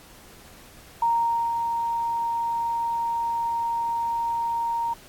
sine tone with ADSR envelope, 930 Hz, A#5, 4 cents flat, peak -18 dBFS, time 1.02-4.94 s, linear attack 4 ms, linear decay 500 ms, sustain -5 dB, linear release 11 ms, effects pink hiss -49 dBFS RMS until 5.08 s + AAC 64 kbps

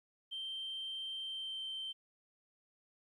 sine tone with pitch glide, 3136 to 3116 Hz, G7 to G7, 0 to -11 cents, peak -38 dBFS, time 0.31-1.93 s, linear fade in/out 20 ms, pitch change -11 cents, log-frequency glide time 1.2-1.66 s, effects tanh soft clip ceiling -36 dBFS + 13-bit

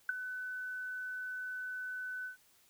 sine tone with ADSR envelope, 1504 Hz, F#6, 28 cents sharp, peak -26 dBFS, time 0.09-2.37 s, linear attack 3 ms, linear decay 14 ms, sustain -12 dB, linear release 120 ms, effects white hiss -67 dBFS RMS until 2.69 s

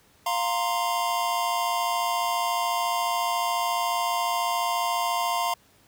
square chord, F suspended fourth, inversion none, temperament equal, 698.5 / 932.3 / 1046.5 Hz, F5 / Bb5 / C6, 0 / 0 / 0 cents, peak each -29 dBFS, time 0.26-5.54 s, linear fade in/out 5 ms, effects pink hiss -59 dBFS RMS until 5.87 s + high-pass 60 Hz 12 dB/octave

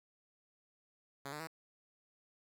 5% pulse tone with pitch steps, 139.1 / 149.95 / 161.64 Hz, C#3 / D3 / E3, +6 / +36 / -34 cents, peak -31 dBFS, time 1.25-1.472 s, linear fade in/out 5 ms, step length 74 ms, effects none

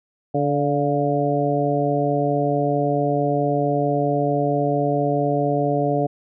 harmonic tone with a mistuned harmonic, 144.5 Hz, D3, 28 cents flat, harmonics 1 / 2 / 3 / 4 / 5, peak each -24 / -24 / -24 / -24 / -24 dBFS, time 0.34-6.07 s, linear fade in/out 10 ms, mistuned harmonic 5, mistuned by -37 cents, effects none

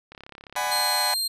click train, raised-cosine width 0.3 ms, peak -26 dBFS, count 25, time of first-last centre 0.12-0.816 s, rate 34.5 Hz
sawtooth chord, G# half-diminished seventh, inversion second, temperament just, 598 / 747.5 / 830.6 / 996.7 Hz, D5 / F#5 / G#5 / B5, +31 / +17 / 0 / +16 cents, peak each -30 / -26 / -25 / -25 dBFS, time 0.56-1.14 s, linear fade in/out 2 ms
sawtooth tone, 4186 Hz, C8, in tune, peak -21 dBFS, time 0.71-1.28 s, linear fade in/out 10 ms
effects resampled to 32000 Hz

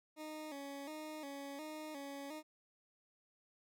20% pulse tone with vibrato, 293.7 Hz, D4, in tune, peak -40 dBFS, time 0.16-2.43 s, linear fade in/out 50 ms, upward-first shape square, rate 1.4 Hz, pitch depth 86 cents each way, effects none

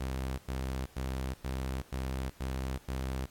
sawtooth tone bursts, 65.41 Hz, C2, in tune, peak -29 dBFS, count 7, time 0-3.26 s, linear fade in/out 10 ms, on 380 ms, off 100 ms, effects pink hiss -60 dBFS RMS until 3.3 s + AAC 64 kbps

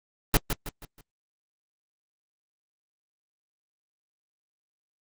pink noise with echo, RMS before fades -18 dBFS, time 0.34-0.37 s, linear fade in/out 2 ms, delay 160 ms, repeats 4, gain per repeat -8 dB, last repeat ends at 1.01 s, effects Opus 24 kbps

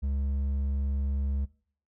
sine tone with hard clipping, 69.3 Hz, C#2, in tune, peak -28 dBFS, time 0.02-1.46 s, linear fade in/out 20 ms, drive 5 dB, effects noise-tail reverb RT60 0.5 s tail -20 dB re dry

